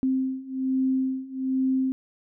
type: beating tone pair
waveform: sine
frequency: 261.6 / 262.8 Hz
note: C4 / C4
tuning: 0 / +8 cents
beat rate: 1.2 Hz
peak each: -27 / -25 dBFS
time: 0.03-1.92 s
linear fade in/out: 0 ms
effects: none